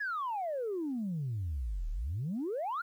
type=exponential two-way sweep; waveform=sine; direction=down then up; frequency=1740 to 35.7 to 1473 Hz; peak=-31 dBFS; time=0-2.82 s; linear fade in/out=10 ms; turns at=1.9 s; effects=tanh soft clip ceiling -29 dBFS + 11-bit